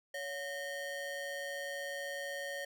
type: ring-modulated tone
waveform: square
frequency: 638 Hz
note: D#5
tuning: 43 cents sharp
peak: -36 dBFS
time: 0.14-2.65 s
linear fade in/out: 5 ms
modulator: 1200 Hz
effects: none